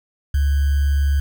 sine tone with sample-and-hold, 70.6 Hz, C#2, 32 cents sharp, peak -14 dBFS, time 0.34-1.2 s, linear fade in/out 5 ms, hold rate 1575 Hz, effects none

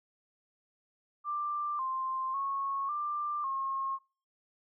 sine tone with pitch steps, 1183 / 1049 / 1099 / 1186 / 1079 Hz, D6 / C6 / C#6 / D6 / C#6, +12 / +4 / -15 / +17 / -47 cents, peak -31 dBFS, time 1.24-3.99 s, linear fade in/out 50 ms, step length 550 ms, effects noise-tail reverb RT60 0.4 s tail -21 dB re dry

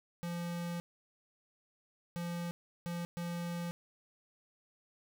square tone bursts at uneven times, 172.3 Hz, F3, 23 cents flat, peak -37 dBFS, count 4, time 0.23-0.8 / 2.16-2.51 / 2.86-3.05 / 3.17-3.71 s, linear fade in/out 0 ms, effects none

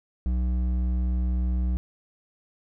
sine tone with hard clipping, 61.74 Hz, B1, in tune, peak -24 dBFS, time 0.26-1.77 s, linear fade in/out 0 ms, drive 8 dB, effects none

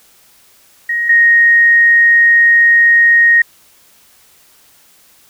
sine tone pair in turn, 1882 / 1867.9 Hz, A#6 / A#6, +16 / +3 cents, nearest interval unison, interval 13 cents, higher first, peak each -13 / -5 dBFS, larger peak second, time 0.89-1.09 / 1.09-3.42 s, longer second, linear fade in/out 5 ms, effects white hiss -48 dBFS RMS until 5.29 s

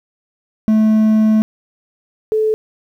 triangle / sine tone pair in turn, 217.2 / 434.4 Hz, A3 / A4, -22 / -22 cents, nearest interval octave, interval 1200 cents, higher second, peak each -7 / -12 dBFS, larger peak first, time 0.68-1.42 / 2.32-2.54 s, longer first, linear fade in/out 0 ms, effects 8-bit

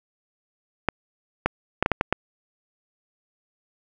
clicks, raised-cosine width 0.5 ms, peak -4 dBFS, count 7, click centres 0.887 / 1.46 / 1.826 / 1.861 / 1.917 / 2.011 / 2.126 s, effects none

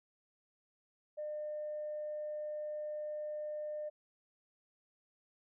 sine tone, 603 Hz, D5, 46 cents sharp, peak -37 dBFS, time 1.17-3.9 s, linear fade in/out 20 ms, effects tanh soft clip ceiling -33 dBFS

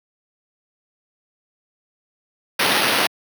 violet noise with sample-and-hold, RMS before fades -18 dBFS, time 2.59-3.07 s, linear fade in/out 5 ms, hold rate 7350 Hz, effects high-pass 200 Hz 12 dB/octave

